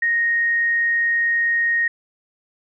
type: tone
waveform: sine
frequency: 1864.7 Hz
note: A#6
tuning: in tune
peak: -16 dBFS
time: 0.02-1.88 s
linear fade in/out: 5 ms
effects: none